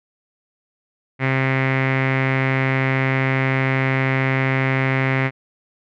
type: tone with low-pass filter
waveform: sawtooth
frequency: 132.8 Hz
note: C3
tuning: 26 cents sharp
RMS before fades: -19 dBFS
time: 1.19-5.31 s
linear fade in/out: 50 ms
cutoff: 2100 Hz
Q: 5.5
effects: none